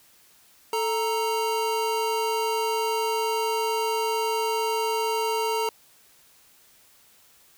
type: tone pair together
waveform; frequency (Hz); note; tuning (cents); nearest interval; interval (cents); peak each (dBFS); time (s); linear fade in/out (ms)
square; 440 / 931.1; A4 / A#5; 0 / -2; octave + minor second; 1298; -27; 0.73-5.69; 2
effects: white hiss -57 dBFS RMS until 7.57 s